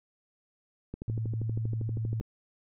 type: click train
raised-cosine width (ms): 3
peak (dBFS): -24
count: 17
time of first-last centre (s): 0.94-2.21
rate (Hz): 12.6
type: tone with vibrato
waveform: sine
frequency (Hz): 111.7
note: A2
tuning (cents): +27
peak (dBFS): -29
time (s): 1.08-2.2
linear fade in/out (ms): 0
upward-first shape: sine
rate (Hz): 18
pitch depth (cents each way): 18
effects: none